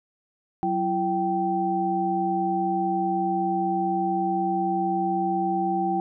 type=tone cluster; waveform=sine; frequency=187.2 / 337.7 / 778 Hz; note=F#3 / E4 / G5; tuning=+20 / +42 / -13 cents; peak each=-29 / -27 / -24 dBFS; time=0.63-6 s; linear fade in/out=0 ms; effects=none